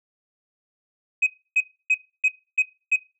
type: tone bursts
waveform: sine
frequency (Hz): 2526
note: D#7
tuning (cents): +26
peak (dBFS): -13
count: 6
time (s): 1.22-2.964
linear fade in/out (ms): 10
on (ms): 49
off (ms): 290
effects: noise-tail reverb RT60 0.3 s tail -22 dB re dry + tanh soft clip ceiling -13 dBFS